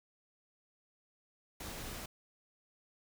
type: noise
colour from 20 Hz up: pink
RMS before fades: -44 dBFS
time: 1.6-2.06 s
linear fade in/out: 5 ms
effects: none